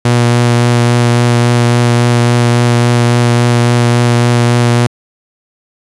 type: tone with vibrato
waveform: sawtooth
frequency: 120 Hz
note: B2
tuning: 49 cents flat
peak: -3 dBFS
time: 0.05-4.87 s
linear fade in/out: 5 ms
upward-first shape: sine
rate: 3.6 Hz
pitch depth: 11 cents each way
effects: resampled to 24000 Hz + 7-bit